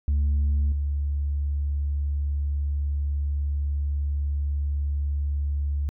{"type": "tone with level steps", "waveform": "sine", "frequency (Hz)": 71.8, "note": "D2", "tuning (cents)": -39, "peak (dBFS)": [-17, -22], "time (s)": [0.08, 5.89], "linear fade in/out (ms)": 0, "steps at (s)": 0.72, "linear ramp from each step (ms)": 2, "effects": ["tanh soft clip ceiling -18 dBFS"]}